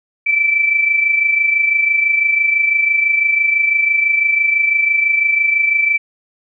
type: tone pair together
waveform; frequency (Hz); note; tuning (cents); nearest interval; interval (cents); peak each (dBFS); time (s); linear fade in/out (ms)
sine; 2323 / 2349; D7 / D7; -20 / 0; unison; 20; -12 / -20; 0.26-5.98; 10
effects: none